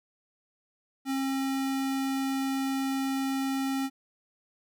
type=tone; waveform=square; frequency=269.2 Hz; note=C4; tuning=49 cents sharp; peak=-28 dBFS; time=1.05-3.9 s; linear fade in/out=50 ms; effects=none